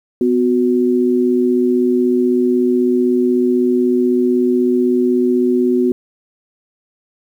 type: tone pair together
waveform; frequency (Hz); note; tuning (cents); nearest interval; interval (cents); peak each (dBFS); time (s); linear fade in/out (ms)
sine; 250.4 / 366.5; B3 / F#4; +24 / -16; perfect fifth; 660; -14; 0.21-5.92; 2
effects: 8-bit